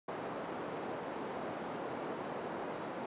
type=band-pass noise; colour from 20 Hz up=white; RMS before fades=-41 dBFS; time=0.08-3.06 s; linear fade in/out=5 ms; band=210 to 730 Hz; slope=12 dB/octave; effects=resampled to 8000 Hz